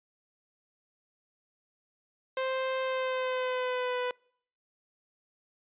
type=tone with pitch glide; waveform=sawtooth; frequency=523.3 to 496.5 Hz; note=C5 to B4; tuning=0 to +9 cents; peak=-25 dBFS; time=2.37-4.11 s; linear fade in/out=2 ms; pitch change=-91 cents; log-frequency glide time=2.82-3.99 s; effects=noise-tail reverb RT60 0.6 s tail -26 dB re dry + resampled to 8000 Hz